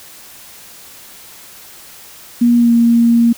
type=tone with pitch glide; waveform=sine; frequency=238.4 to 233.8 Hz; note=A#3 to A#3; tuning=+39 to +5 cents; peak=-7 dBFS; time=2.41-3.33 s; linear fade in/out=10 ms; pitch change=-34 cents; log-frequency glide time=2.57-2.72 s; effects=white hiss -38 dBFS RMS until 3.37 s